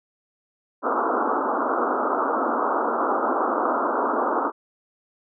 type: band-pass noise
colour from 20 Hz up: white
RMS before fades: -23 dBFS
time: 0.82-4.52 s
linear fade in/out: 50 ms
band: 230 to 1400 Hz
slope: 96 dB/octave
effects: none